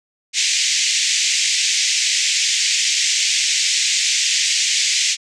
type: band-pass noise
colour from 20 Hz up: white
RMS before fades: -18 dBFS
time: 0.33-5.17 s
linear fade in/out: 50 ms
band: 2000 to 7500 Hz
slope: 48 dB/octave
effects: none

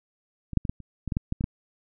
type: clicks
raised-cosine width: 5 ms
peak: -22 / -7 / -18 / -14 / -30 / -18 / -15 / -12 / -14 / -16 / -13 dBFS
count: 11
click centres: 0.533 / 0.573 / 0.652 / 0.695 / 0.803 / 1.077 / 1.122 / 1.169 / 1.324 / 1.409 / 1.441 s
effects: none

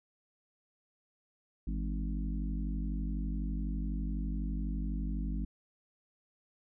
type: harmonic tone with a mistuned harmonic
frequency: 52 Hz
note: G#1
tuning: 3 cents sharp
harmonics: 1 / 3 / 4 / 5 / 6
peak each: -33 / -41 / -42 / -43 / -48 dBFS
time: 1.67-5.45 s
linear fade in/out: 5 ms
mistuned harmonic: 3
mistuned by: +86 cents
effects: none

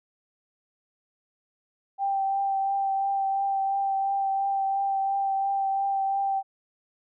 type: tone with vibrato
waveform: sine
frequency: 784 Hz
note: G5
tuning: in tune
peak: -23 dBFS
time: 1.98-6.43 s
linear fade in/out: 50 ms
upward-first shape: triangle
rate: 2.9 Hz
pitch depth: 18 cents each way
effects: none

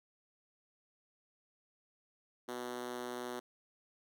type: tone with high-pass filter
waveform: 5% pulse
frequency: 123 Hz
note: B2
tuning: 7 cents flat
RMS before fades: -42 dBFS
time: 2.48-3.4 s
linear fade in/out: 10 ms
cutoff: 300 Hz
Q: 3.1
effects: none

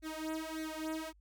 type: tone with flanger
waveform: sawtooth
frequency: 316 Hz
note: D#4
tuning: 27 cents sharp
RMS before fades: -40 dBFS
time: 0.02-1.13 s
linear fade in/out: 50 ms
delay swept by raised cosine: 0.48 to 3.08 ms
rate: 1.7 Hz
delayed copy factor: +0.95
effects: added 50 Hz sine -61 dBFS peak until 1.2 s

